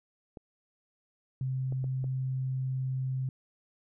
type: clicks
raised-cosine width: 2 ms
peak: -30 dBFS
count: 4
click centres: 0.372 / 1.724 / 1.842 / 2.042 s
type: tone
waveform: sine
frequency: 130.81 Hz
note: C3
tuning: in tune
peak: -29 dBFS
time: 1.41-3.29 s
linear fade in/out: 2 ms
effects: none